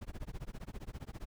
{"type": "noise with tremolo", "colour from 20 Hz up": "brown", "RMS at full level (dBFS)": -40, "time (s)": [0.01, 1.26], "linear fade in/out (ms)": 10, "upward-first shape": "sine", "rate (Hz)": 15, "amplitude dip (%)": 100, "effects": []}